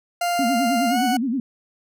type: tone with pitch glide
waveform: 40% pulse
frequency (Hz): 698.5 to 740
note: F5 to F#5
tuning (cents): 0 to 0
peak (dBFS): -19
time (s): 0.21-1.17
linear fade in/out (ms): 5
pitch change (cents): +100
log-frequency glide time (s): 0.89-0.99
type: tone with vibrato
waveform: sine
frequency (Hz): 250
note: B3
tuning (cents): +21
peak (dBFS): -20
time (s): 0.39-1.4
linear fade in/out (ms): 2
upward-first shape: sine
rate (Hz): 9.6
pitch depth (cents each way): 200
effects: none